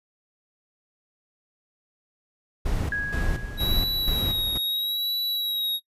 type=noise with tremolo; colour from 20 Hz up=brown; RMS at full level=-25 dBFS; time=2.65-4.58 s; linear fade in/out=10 ms; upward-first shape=square; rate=2.1 Hz; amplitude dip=65%
type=tone with exponential decay; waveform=sine; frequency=1658 Hz; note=G#6; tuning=3 cents flat; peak=-23 dBFS; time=2.92-4.21 s; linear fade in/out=2 ms; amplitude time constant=280 ms
type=tone with vibrato; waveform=square; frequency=3850 Hz; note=B7; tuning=45 cents flat; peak=-25 dBFS; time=3.57-5.8 s; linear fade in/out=50 ms; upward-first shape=sine; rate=0.77 Hz; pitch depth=38 cents each way
effects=noise-tail reverb RT60 0.1 s tail -19 dB re dry + resampled to 32000 Hz